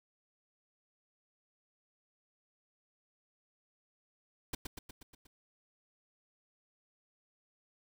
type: noise with echo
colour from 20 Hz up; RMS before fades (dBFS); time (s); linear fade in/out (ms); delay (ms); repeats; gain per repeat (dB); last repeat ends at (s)
pink; -37; 4.53-4.55; 5; 120; 6; -4; 5.27
effects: none